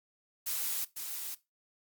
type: noise with echo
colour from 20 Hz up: blue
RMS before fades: -34 dBFS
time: 0.46-0.85 s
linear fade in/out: 10 ms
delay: 500 ms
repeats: 1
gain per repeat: -5 dB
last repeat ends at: 1.35 s
effects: noise-tail reverb RT60 0.2 s tail -17 dB re dry + Opus 48 kbps